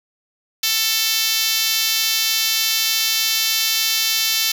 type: tone with high-pass filter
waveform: 5% pulse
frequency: 443.3 Hz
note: A4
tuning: 13 cents sharp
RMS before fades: -19 dBFS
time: 0.63-4.52 s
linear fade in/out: 5 ms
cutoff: 3400 Hz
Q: 0.68
effects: none